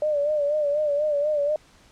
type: tone with vibrato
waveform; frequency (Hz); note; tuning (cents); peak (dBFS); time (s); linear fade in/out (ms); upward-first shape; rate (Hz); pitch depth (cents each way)
sine; 591; D5; +11; -20; 0.02-1.56; 2; sine; 4.1; 64
effects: pink hiss -55 dBFS RMS until 1.91 s + low-pass 8000 Hz 12 dB/octave